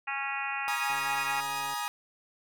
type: harmonic tone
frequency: 275.4 Hz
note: C#4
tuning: 11 cents flat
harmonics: 3 / 4 / 5 / 6 / 7 / 8 / 9 / 10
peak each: -37 / -41 / -38 / -42 / -38 / -45 / -36 / -42 dBFS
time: 0.07-1.41 s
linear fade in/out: 10 ms
type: chord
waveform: sawtooth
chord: Ab suspended second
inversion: none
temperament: equal with one note detuned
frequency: 830.6 / 951.4 / 1244.5 Hz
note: Ab5 / Bb5 / Eb6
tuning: 0 / +35 / 0 cents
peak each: -32 dBFS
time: 0.68-1.88 s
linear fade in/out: 0 ms
type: click train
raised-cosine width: 1 ms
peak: -36 dBFS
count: 119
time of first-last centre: 0.9-1.737 s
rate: 141 Hz
effects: none